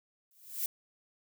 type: noise with exponential growth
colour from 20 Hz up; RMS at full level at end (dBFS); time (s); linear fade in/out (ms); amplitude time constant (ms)
violet; -30; 0.31-0.66; 2; 76
effects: none